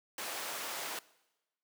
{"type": "high-pass noise", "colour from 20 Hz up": "pink", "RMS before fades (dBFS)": -40, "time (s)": [0.18, 0.99], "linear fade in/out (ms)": 2, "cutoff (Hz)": 580, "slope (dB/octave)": 12, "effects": ["noise-tail reverb RT60 1.0 s tail -21 dB re dry"]}